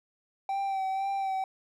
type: tone with vibrato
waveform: triangle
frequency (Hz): 776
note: G5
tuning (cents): -18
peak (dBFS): -26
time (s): 0.49-1.44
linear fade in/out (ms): 2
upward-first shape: sine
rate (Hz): 2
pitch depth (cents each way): 28
effects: none